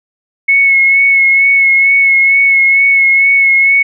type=tone with vibrato; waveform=sine; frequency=2192 Hz; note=C#7; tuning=20 cents flat; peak=-5 dBFS; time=0.48-3.83 s; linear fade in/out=10 ms; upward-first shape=sine; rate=2.2 Hz; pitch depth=23 cents each way; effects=none